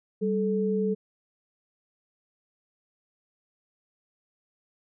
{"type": "tone pair together", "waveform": "sine", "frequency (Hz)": [195.1, 434.3], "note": ["G3", "A4"], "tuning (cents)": [-8, -23], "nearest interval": "octave + major second", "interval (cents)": 1385, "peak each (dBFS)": [-26, -26], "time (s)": [0.21, 0.95], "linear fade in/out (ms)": 20, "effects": []}